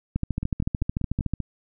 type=two click trains; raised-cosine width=5 ms; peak=-15 / -12 dBFS; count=6 / 17; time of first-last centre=0.43-1.403 / 0.16-1.336 s; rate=5.14 / 13.6 Hz; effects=none